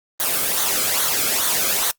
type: noise with flanger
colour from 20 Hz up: white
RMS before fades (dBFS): -20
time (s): 0.2-1.91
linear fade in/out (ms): 0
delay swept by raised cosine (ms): 0.38 to 1.1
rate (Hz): 2.4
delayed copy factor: -0.6
effects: noise-tail reverb RT60 0.1 s tail -21 dB re dry + Opus 24 kbps